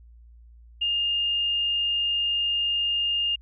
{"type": "tone", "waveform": "sine", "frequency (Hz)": 2823, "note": "F7", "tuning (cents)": 18, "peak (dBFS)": -22, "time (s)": [0.81, 3.36], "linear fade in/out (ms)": 10, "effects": ["added 58 Hz sine -47 dBFS peak until 3.41 s"]}